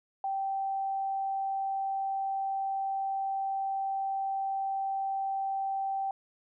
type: tone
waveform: sine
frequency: 779 Hz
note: G5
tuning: 11 cents flat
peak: -29 dBFS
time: 0.24-6.11 s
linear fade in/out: 2 ms
effects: none

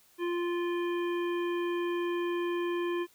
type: harmonic tone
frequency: 348.1 Hz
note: F4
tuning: 6 cents flat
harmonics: 1 / 3 / 5 / 7 / 9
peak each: -29 / -39 / -43 / -46 / -48 dBFS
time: 0.18-3.07 s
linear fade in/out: 50 ms
effects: white hiss -63 dBFS RMS until 3.14 s

